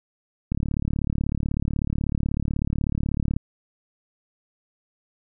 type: click train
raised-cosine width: 5 ms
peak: -12 dBFS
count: 104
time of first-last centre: 0.52-3.365 s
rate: 36.2 Hz
effects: none